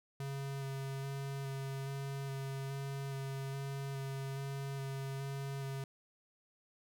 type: tone with vibrato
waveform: square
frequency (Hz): 136.9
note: C#3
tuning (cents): -21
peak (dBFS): -39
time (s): 0.2-5.84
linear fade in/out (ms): 2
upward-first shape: square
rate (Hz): 1.2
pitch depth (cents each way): 12
effects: none